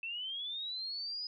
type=linear sweep; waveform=sine; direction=up; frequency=2637 to 5020 Hz; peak=-37 dBFS; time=0.03-1.27 s; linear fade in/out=2 ms; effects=none